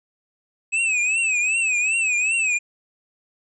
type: tone with vibrato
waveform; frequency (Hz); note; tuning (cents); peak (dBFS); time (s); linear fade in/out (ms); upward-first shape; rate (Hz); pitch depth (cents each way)
square; 2569; E7; -45; -19; 0.72-2.59; 20; triangle; 2.6; 130
effects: resampled to 24000 Hz